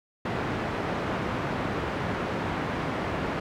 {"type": "band-pass noise", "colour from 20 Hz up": "pink", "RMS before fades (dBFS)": -30, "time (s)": [0.25, 3.4], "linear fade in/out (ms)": 5, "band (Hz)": [100, 1800], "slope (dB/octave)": 12, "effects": []}